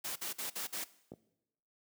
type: noise bursts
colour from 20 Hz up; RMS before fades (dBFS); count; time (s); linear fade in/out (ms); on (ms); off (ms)
white; -39; 5; 0.04-0.844; 10; 120; 51
type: clicks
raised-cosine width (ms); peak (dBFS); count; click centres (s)
2; -31 / -35; 2; 1.119 / 1.137
effects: noise-tail reverb RT60 0.9 s tail -19 dB re dry + high-pass 150 Hz 12 dB/octave